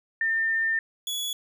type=tone pair in turn; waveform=sine / sawtooth; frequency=1804 / 3390 Hz; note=A6 / G#7; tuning=+43 / +35 cents; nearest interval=major seventh; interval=1092 cents; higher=second; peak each=-22 / -25 dBFS; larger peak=first; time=0.21-0.79 / 1.07-1.33 s; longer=first; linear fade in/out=2 ms; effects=none